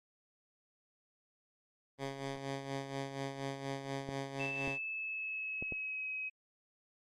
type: tone with tremolo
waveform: 10% pulse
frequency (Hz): 137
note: C#3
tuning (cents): -20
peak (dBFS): -28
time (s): 1.98-4.79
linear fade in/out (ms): 50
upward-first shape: sine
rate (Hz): 4.2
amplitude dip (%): 60
type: clicks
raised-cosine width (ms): 2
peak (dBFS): -29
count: 4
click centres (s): 4.09 / 4.677 / 5.625 / 5.723
type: tone with pitch glide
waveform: sine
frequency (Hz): 2637 to 2541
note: E7 to D#7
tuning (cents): 0 to +36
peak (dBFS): -37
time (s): 4.39-6.3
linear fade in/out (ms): 20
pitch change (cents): -64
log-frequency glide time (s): 4.54-6.09
effects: low-pass 7000 Hz 12 dB/octave + Opus 24 kbps